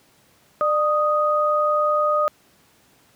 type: tone pair together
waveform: sine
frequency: 598.3 / 1244.5 Hz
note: D5 / D#6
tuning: +32 / 0 cents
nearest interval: octave + minor second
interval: 1268 cents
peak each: -20 / -19 dBFS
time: 0.61-2.28 s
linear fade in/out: 0 ms
effects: pink hiss -57 dBFS RMS until 3.15 s + high-pass 100 Hz 12 dB/octave